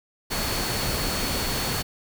sine tone in noise, 4412 Hz, C#8, 9 cents flat, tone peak -33 dBFS, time 0.3-1.83 s, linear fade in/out 20 ms, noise pink, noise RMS -27 dBFS, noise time 0.3-1.83 s, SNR -9 dB, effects none

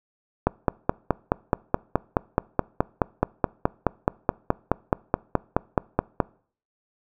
click train, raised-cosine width 1 ms, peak -4 dBFS, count 28, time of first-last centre 0.47-6.202 s, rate 4.71 Hz, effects noise-tail reverb RT60 0.5 s tail -24 dB re dry

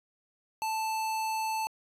square tone, 880 Hz, A5, in tune, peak -30 dBFS, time 0.62-1.67 s, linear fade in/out 0 ms, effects resampled to 32000 Hz + 11-bit

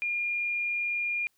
sine tone, 2414 Hz, D7, 47 cents sharp, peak -27 dBFS, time 0.02-1.27 s, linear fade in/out 0 ms, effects white hiss -72 dBFS RMS until 1.37 s

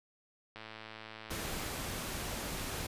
click train, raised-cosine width 0.3 ms, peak -30 dBFS, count 119, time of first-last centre 0.56-1.633 s, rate 110 Hz
pink noise, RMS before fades -39 dBFS, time 1.3-2.87 s, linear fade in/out 10 ms
effects resampled to 32000 Hz

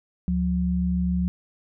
sine tone pair together, 72.5 / 179.76 Hz, D2 / F#3, -22 / -50 cents, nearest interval octave + major third, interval 1572 cents, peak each -26 / -22 dBFS, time 0.28-1.28 s, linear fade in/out 0 ms, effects none

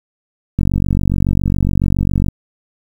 click train, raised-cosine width 5 ms, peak -3 dBFS, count 81, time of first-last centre 0.59-2.285 s, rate 47.2 Hz, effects 7-bit

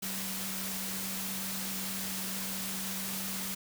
sine tone in noise, 191.5 Hz, G3, 40 cents flat, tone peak -41 dBFS, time 0.02-3.55 s, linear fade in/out 10 ms, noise white, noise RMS -37 dBFS, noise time 0.02-3.55 s, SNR -7 dB, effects none

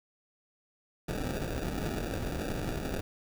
pink noise with sample-and-hold, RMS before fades -34 dBFS, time 1.08-3.01 s, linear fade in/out 10 ms, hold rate 1050 Hz, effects none

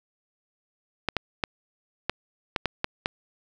clicks, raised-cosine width 0.3 ms, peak -8 dBFS, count 8, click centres 1.087 / 1.167 / 1.438 / 2.096 / 2.562 / 2.657 / 2.844 / 3.059 s, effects none

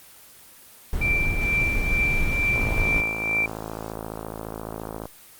brown noise, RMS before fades -25 dBFS, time 0.93-3.01 s, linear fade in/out 2 ms
sine tone with tremolo, 2349 Hz, D7, in tune, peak -19 dBFS, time 1.01-3.46 s, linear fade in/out 5 ms, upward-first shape triangle, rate 2.2 Hz, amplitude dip 70%
click train, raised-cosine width 1 ms, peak -17 dBFS, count 137, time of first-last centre 2.56-5.055 s, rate 54.5 Hz
effects white hiss -48 dBFS RMS until 5.39 s + Opus 24 kbps

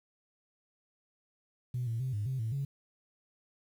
sine tone with pitch steps, 123.9 / 114.5 / 130.1 / 103.7 / 131.4 / 111.8 / 138.7 Hz, B2 / A#2 / C3 / G#2 / C3 / A2 / C#3, +6 / -31 / -9 / -2 / +8 / +28 / +1 cents, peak -30 dBFS, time 1.74-2.65 s, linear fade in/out 5 ms, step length 130 ms, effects tanh soft clip ceiling -27 dBFS + 10-bit

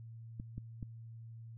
clicks, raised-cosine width 5 ms, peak -30 dBFS, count 3, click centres 0.399 / 0.58 / 0.828 s, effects added 114 Hz sine -47 dBFS peak until 1.57 s

